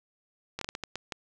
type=slowing click train; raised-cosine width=0.2 ms; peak=-17 dBFS; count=8; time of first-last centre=0.59-1.122 s; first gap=23 ms; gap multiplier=1.39; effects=none